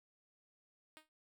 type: tone with exponential decay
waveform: 5% pulse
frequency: 311.1 Hz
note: D#4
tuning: in tune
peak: -40 dBFS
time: 0.97-1.09 s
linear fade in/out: 0 ms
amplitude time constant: 25 ms
effects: none